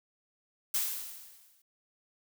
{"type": "noise with exponential decay", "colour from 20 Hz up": "blue", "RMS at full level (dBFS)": -28, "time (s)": [0.74, 1.62], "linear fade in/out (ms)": 5, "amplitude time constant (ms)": 190, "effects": []}